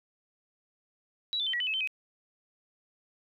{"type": "tone with pitch steps", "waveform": "sine", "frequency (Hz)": [3904, 3528, 3089, 1926, 3000, 2588, 3090, 2527], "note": ["B7", "A7", "G7", "B6", "F#7", "E7", "G7", "D#7"], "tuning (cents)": [-21, 4, -26, -44, 23, -32, -26, 26], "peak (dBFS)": -28, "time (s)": [1.33, 1.874], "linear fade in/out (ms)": 0, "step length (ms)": 68, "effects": ["11-bit"]}